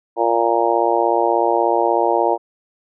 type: harmonic tone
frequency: 116.54 Hz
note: A#2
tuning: in tune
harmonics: 3 / 4 / 5 / 6 / 7 / 8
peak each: -21 / -21 / -21 / -21 / -21 / -21 dBFS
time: 0.16-2.38 s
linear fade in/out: 50 ms
effects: none